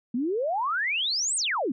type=exponential two-way sweep; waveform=sine; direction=up then down; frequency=227 to 8870 to 227 Hz; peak=-24 dBFS; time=0.14-1.72 s; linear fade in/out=5 ms; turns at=1.36 s; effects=none